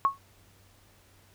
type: tone with exponential decay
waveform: sine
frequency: 1100 Hz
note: C#6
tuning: 14 cents flat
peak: -16 dBFS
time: 0.05-0.18 s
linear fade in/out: 0 ms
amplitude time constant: 27 ms
effects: added 96 Hz sine -61 dBFS peak until 1.34 s + pink hiss -61 dBFS RMS until 1.34 s